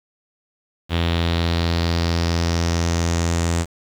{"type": "tone with low-pass filter sweep", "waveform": "sawtooth", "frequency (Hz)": 84.4, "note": "E2", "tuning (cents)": 41, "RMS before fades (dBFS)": -20, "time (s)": [0.89, 3.66], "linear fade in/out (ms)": 50, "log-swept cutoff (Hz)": [3400, 7700], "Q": 3.7, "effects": ["7-bit"]}